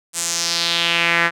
sawtooth tone with band-pass filter sweep, 169.7 Hz, F3, 49 cents flat, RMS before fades -19 dBFS, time 0.13-1.31 s, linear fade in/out 50 ms, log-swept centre 8400 to 1700 Hz, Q 2.7, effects none

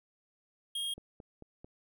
square tone, 3249 Hz, G#7, 39 cents flat, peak -34 dBFS, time 0.75-0.94 s, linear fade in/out 5 ms
click train, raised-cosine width 2 ms, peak -35 dBFS, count 4, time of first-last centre 0.98-1.645 s, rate 4.51 Hz
effects none

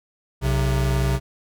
square tone pair together, 62.11 / 132.3 Hz, B1 / C3, +10 / +20 cents, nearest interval octave + minor second, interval 1310 cents, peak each -22 dBFS, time 0.41-1.2 s, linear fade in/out 50 ms, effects none

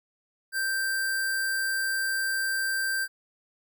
sine tone with sample-and-hold, 1568 Hz, G6, in tune, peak -25 dBFS, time 0.52-3.08 s, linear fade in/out 50 ms, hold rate 6300 Hz, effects none

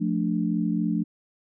sine chord, D minor, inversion first, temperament just, 176.2 / 220.2 / 293.7 Hz, F3 / A3 / D4, +16 / +2 / 0 cents, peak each -26 / -26 / -28 dBFS, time 0-1.04 s, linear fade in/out 20 ms, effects none

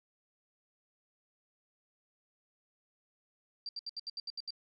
sine tone bursts, 4702 Hz, D8, 1 cent sharp, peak -37 dBFS, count 9, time 3.66-4.506 s, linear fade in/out 2 ms, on 30 ms, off 72 ms, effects none

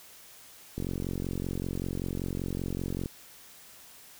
click train, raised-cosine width 3 ms, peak -20 dBFS, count 104, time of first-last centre 0.78-3.059 s, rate 45.2 Hz, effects white hiss -52 dBFS RMS until 4.19 s

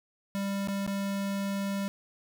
square tone with dropouts, 197.9 Hz, G3, 17 cents sharp, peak -30 dBFS, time 0.35-1.88 s, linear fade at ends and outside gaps 0 ms, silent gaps 0.674-0.684 / 0.865-0.876 s, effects none

